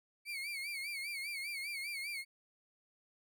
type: tone with vibrato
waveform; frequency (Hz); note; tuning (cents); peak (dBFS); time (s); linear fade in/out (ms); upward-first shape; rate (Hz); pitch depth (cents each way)
35% pulse; 2257; C#7; +31; -37; 0.25-2.25; 50; sine; 5; 100
effects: none